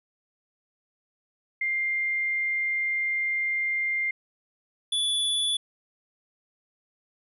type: tone pair in turn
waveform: sine / square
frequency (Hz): 2100 / 3447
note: C7 / A7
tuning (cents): +6 / -36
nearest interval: major sixth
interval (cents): 858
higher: second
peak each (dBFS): -24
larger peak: neither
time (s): 1.61-4.11 / 4.92-5.57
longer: first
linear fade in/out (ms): 5
effects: resampled to 32000 Hz